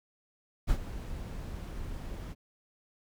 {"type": "noise with ADSR envelope", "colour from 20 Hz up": "brown", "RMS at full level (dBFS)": -26, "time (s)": [0.67, 2.35], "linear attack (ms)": 31, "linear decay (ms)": 70, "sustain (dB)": -13, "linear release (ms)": 39, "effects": []}